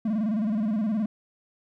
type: tone with vibrato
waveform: triangle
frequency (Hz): 214.7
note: A3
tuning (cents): -42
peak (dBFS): -21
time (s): 0.05-1.06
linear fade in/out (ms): 5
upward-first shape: square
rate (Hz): 19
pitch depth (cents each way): 92
effects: none